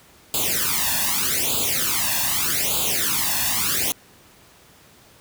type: noise with flanger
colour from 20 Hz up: white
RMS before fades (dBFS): -22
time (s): 0.34-3.92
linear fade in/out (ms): 0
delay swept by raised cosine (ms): 0.26 to 1.15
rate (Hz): 0.82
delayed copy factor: +0.9
effects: pink hiss -51 dBFS RMS until 5.2 s + high-pass 60 Hz 12 dB/octave